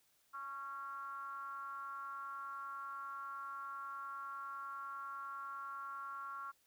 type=ring-modulated tone; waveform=triangle; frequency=135 Hz; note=C#3; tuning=45 cents flat; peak=-38 dBFS; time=0.33-6.52 s; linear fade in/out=20 ms; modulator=1240 Hz; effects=white hiss -74 dBFS RMS until 6.66 s